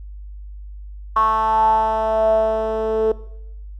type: tone with band-pass filter sweep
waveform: 10% pulse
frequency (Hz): 220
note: A3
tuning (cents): 0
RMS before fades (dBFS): -17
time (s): 1.16-3.12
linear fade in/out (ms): 5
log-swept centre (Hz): 1100 to 460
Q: 8.4
effects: noise-tail reverb RT60 0.8 s tail -19 dB re dry + added 50 Hz sine -32 dBFS peak until 3.79 s